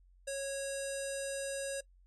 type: tone with low-pass filter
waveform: square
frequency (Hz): 550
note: C#5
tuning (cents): -14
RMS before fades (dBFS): -38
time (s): 0.27-1.81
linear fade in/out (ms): 10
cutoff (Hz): 8600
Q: 5.6
effects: noise-tail reverb RT60 0.1 s tail -20 dB re dry + added 45 Hz sine -60 dBFS peak until 2.06 s